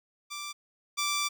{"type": "tone pair in turn", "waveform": "10% pulse", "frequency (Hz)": [1174.7, 1170.4], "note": ["D6", "D6"], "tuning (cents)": [0, -6], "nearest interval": "unison", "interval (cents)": 6, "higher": "first", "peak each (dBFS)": [-28, -19], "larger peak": "second", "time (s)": [[0.3, 0.53], [0.97, 1.29]], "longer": "second", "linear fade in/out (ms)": 20, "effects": []}